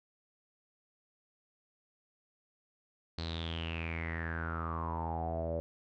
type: tone with low-pass filter sweep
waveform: sawtooth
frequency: 82.41 Hz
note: E2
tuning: in tune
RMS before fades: -37 dBFS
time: 3.18-5.6 s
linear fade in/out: 0 ms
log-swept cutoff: 4300 to 550 Hz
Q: 9.9
effects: none